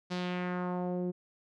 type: tone with low-pass filter sweep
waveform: sawtooth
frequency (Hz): 179.6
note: F3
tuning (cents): +49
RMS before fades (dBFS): -34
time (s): 0.1-1.12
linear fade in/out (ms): 20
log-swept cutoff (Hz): 5000 to 360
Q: 1.8
effects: none